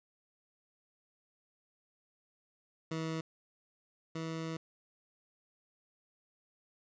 20% pulse tone pair in turn, 161.1 / 162.22 Hz, E3 / E3, -39 / -27 cents, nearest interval unison, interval 12 cents, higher second, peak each -30 / -32 dBFS, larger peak first, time 2.91-3.21 / 4.15-4.57 s, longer second, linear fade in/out 5 ms, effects resampled to 16000 Hz

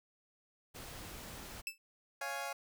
pink noise, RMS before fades -48 dBFS, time 0.74-1.62 s, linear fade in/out 20 ms
sawtooth tone with exponential decay, 2637 Hz, E7, in tune, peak -30 dBFS, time 1.67-1.78 s, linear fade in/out 1 ms, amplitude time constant 22 ms
20% pulse chord, Db major, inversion none, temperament equal, 554.4 / 698.5 / 830.6 Hz, Db5 / F5 / Ab5, 0 / 0 / 0 cents, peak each -39 / -38 / -37 dBFS, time 2.21-2.53 s, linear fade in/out 5 ms
effects none

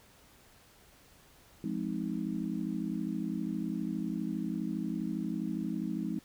sine chord, F minor seventh, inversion none, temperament just, 174.61 / 209.5 / 261.9 / 314.3 Hz, F3 / Ab3 / C4 / Eb4, 0 / +15 / +2 / +18 cents, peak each -38 / -36 / -38 / -38 dBFS, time 1.64-6.19 s, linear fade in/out 2 ms, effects pink hiss -60 dBFS RMS until 6.24 s

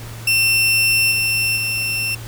sawtooth tone with level steps, 2700 Hz, E7, 41 cents sharp, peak -10 / -13 / -16 dBFS, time 0.27-2.15 s, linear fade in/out 5 ms, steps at 1.11 / 1.56 s, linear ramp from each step 10 ms, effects added 114 Hz sine -31 dBFS peak until 2.27 s + pink hiss -37 dBFS RMS until 2.27 s

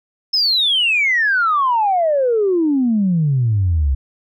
sine exponential sweep, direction down, 5274 to 64.6 Hz, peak -12 dBFS, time 0.33-3.95 s, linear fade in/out 10 ms, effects tanh soft clip ceiling -8 dBFS

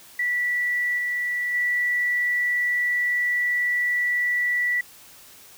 sine tone with level steps, 1957 Hz, B6, 16 cents flat, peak -21 / -23 / -20 dBFS, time 0.19-4.81 s, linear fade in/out 5 ms, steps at 0.97 / 1.53 s, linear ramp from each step 20 ms, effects white hiss -48 dBFS RMS until 5.57 s

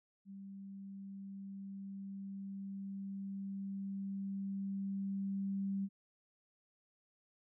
sine tone with level ramp, 196 Hz, G3, in tune, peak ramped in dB -47 to -34 dBFS, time 0.25-5.89 s, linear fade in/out 50 ms, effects none

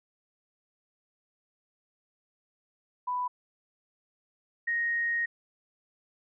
sine tone pair in turn, 992 / 1869 Hz, B5 / A#6, +7 / +4 cents, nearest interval major seventh, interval 1097 cents, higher second, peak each -28 / -26 dBFS, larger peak second, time 3.07-3.28 / 4.67-5.26 s, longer second, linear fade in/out 10 ms, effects none

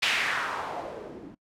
blue noise with low-pass filter sweep, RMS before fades -31 dBFS, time 0.02-1.35 s, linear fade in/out 10 ms, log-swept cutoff 2900 to 250 Hz, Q 2.2, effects noise-tail reverb RT60 0.1 s tail -23 dB re dry

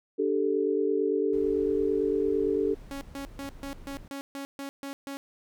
sine chord, D suspended fourth, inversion none, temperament just, 293.7 / 391.6 / 440.5 Hz, D4 / G4 / A4, 0 / -2 / +2 cents, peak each -30 / -27 / -27 dBFS, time 0.18-2.75 s, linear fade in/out 20 ms
brown noise, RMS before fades -46 dBFS, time 1.33-4.08 s, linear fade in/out 2 ms
sawtooth tone bursts, 277.2 Hz, C#4, in tune, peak -31 dBFS, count 10, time 2.91-5.17 s, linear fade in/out 0 ms, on 100 ms, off 140 ms
effects none

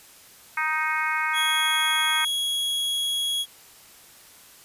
harmonic tone, 311.9 Hz, D#4, 4 cents sharp, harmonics 3 / 4 / 5 / 6 / 7 / 8, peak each -30 / -29 / -28 / -32 / -28 / -35 dBFS, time 0.57-2.25 s, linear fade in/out 5 ms
45% pulse tone, 3324 Hz, G#7, 1 cent sharp, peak -23 dBFS, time 1.33-3.46 s, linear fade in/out 50 ms
effects white hiss -50 dBFS RMS until 4.64 s + resampled to 32000 Hz

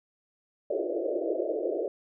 pink band-pass noise, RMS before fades -30 dBFS, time 0.7-1.88 s, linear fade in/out 2 ms, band 320 to 640 Hz, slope 96 dB/octave, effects none

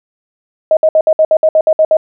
sine tone bursts, 629 Hz, D#5, 19 cents sharp, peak -5 dBFS, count 11, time 0.71-1.969 s, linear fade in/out 2 ms, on 59 ms, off 61 ms, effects none

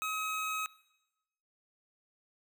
25% pulse tone, 1273 Hz, D#6, 39 cents sharp, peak -29 dBFS, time 0.02-0.66 s, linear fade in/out 0 ms, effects noise-tail reverb RT60 1.0 s tail -21 dB re dry

